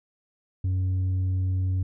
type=tone with tanh clipping; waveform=sine; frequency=93 Hz; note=F#2; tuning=9 cents sharp; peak=-23 dBFS; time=0.64-1.83 s; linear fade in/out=5 ms; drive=3 dB; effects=none